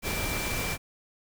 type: tone in noise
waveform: sine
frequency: 2349 Hz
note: D7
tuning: in tune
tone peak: -35 dBFS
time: 0.02-0.78 s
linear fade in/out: 50 ms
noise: pink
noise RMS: -31 dBFS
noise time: 0.02-0.78 s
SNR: -7 dB
effects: none